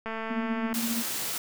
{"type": "click train", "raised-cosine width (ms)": 0.5, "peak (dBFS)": -20, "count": 150, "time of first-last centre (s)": [0.06, 0.728], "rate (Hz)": 223}
{"type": "tone with tremolo", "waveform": "sine", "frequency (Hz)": 231.1, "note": "A#3", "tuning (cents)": -15, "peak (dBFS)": -26, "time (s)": [0.3, 1.03], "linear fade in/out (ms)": 10, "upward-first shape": "sine", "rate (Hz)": 15, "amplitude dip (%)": 55}
{"type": "high-pass noise", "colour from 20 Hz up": "white", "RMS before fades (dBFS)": -32, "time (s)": [0.74, 1.38], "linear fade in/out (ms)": 2, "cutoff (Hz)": 100, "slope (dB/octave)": 96}
{"effects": []}